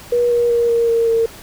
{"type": "tone with pitch steps", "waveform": "sine", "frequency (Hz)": [481.9, 476.6, 471.4, 466.3, 461.2, 456.2], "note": ["B4", "A#4", "A#4", "A#4", "A#4", "A#4"], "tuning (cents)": [-43, 38, 19, 1, -19, -37], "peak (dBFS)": -12, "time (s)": [0.12, 1.26], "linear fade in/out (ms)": 5, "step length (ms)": 190, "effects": ["pink hiss -38 dBFS RMS until 1.42 s"]}